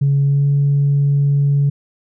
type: tone with pitch glide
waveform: sine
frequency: 140 to 141.79 Hz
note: C#3 to C#3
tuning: +18 to +40 cents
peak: -10 dBFS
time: 0.01-1.7 s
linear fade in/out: 10 ms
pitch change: +22 cents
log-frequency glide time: 0.24-0.46 s
effects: tanh soft clip ceiling -8 dBFS